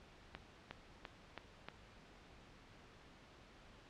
accelerating click train, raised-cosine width 0.3 ms, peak -29 dBFS, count 5, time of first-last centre 0.35-1.686 s, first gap 360 ms, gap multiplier 0.95, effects pink hiss -61 dBFS RMS until 3.89 s + low-pass 4000 Hz 12 dB/octave

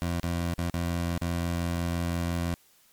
20% pulse tone with dropouts, 85.8 Hz, F2, 30 cents flat, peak -22 dBFS, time 0.02-2.54 s, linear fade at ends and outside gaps 0 ms, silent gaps 0.198-0.232 / 0.539-0.582 / 0.698-0.74 / 1.178-1.215 s, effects white hiss -61 dBFS RMS until 2.92 s + MP3 96 kbps

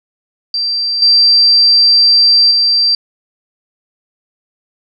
sine tone with level steps, 4700 Hz, D8, 1 cent sharp, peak -13 / -5 / -8 dBFS, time 0.54-2.95 s, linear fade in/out 2 ms, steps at 1.02 / 2.51 s, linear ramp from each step 2 ms, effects none

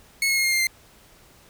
sawtooth tone with pitch steps, 2189 / 2169 / 2149 / 2129 / 2110 / 2090 Hz, C#7 / C#7 / C7 / C7 / C7 / C7, -22 / -38 / +46 / +30 / +14 / -2 cents, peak -16 dBFS, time 0.22-0.67 s, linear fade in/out 2 ms, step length 75 ms, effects pink hiss -53 dBFS RMS until 1.49 s

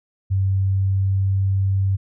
sine tone with pitch glide, 96.3 to 96.91 Hz, G2 to G2, -30 to -19 cents, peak -16 dBFS, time 0.3-1.97 s, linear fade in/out 20 ms, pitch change +11 cents, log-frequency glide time 0.44-1.38 s, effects none

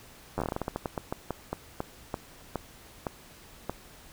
slowing click train, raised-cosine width 1 ms, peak -16 dBFS, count 22, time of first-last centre 0.38-3.696 s, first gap 10 ms, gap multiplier 1.23, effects pink hiss -52 dBFS RMS until 4.12 s

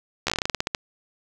slowing click train, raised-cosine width 0.2 ms, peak -6 dBFS, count 14, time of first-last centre 0.27-0.748 s, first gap 13 ms, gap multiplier 1.16, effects none

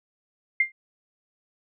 sine tone with exponential decay, 2100 Hz, C7, 6 cents sharp, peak -14 dBFS, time 0.6-0.72 s, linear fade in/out 5 ms, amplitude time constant 25 ms, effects none

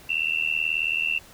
sine tone with amplitude modulation, 2711 Hz, E7, 48 cents sharp, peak -18 dBFS, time 0.09-1.19 s, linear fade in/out 10 ms, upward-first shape sine, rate 78.5 Hz, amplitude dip 100%, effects pink hiss -49 dBFS RMS until 1.33 s

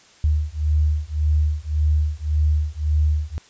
sine beating tone pair, 75 / 76.8 Hz, D2 / D#2, +37 / -22 cents, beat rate 1.8 Hz, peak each -20 dBFS, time 0.24-3.38 s, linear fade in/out 0 ms, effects white hiss -51 dBFS RMS until 3.49 s + resampled to 16000 Hz

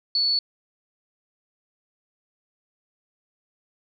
sine tone, 4435 Hz, C#8, in tune, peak -19 dBFS, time 0.15-0.39 s, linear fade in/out 2 ms, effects none

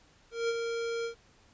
square tone with ADSR envelope, 463.4 Hz, A#4, 10 cents flat, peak -27 dBFS, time 0.31-1.15 s, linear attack 180 ms, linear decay 35 ms, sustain -5 dB, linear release 100 ms, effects pink hiss -62 dBFS RMS until 1.53 s + resampled to 16000 Hz

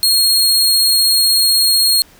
sawtooth tone, 4271 Hz, C8, 35 cents sharp, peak -7 dBFS, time 0.03-2.02 s, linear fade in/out 0 ms, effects pink hiss -46 dBFS RMS until 2.19 s

